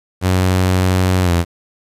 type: tone with pitch glide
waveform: sawtooth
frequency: 92.5 to 85.81 Hz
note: F#2 to F2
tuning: 0 to -30 cents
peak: -8 dBFS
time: 0.21-1.45 s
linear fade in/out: 50 ms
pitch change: -130 cents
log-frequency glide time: 1.21-1.32 s
effects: resampled to 32000 Hz + 7-bit